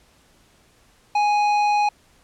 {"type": "tone with tanh clipping", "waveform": "triangle", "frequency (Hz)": 830.6, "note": "G#5", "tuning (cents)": 0, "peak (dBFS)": -18, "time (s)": [1.15, 1.89], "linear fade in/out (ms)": 5, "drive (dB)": 15, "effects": ["pink hiss -57 dBFS RMS until 2.23 s", "low-pass 11000 Hz 12 dB/octave"]}